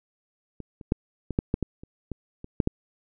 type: clicks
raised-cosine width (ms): 3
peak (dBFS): -24 / -29 / -8 / -17 / -9 / -10 / -13 / -29 / -19 / -25 / -8 / -9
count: 12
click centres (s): 0.603 / 0.812 / 0.921 / 1.307 / 1.389 / 1.541 / 1.627 / 1.835 / 2.117 / 2.444 / 2.602 / 2.674
effects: none